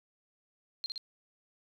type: tone with echo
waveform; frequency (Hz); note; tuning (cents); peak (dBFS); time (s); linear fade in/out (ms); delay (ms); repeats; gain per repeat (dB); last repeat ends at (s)
sine; 4186; C8; 0; -33; 0.84-0.86; 0; 59; 2; -2; 0.978
effects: none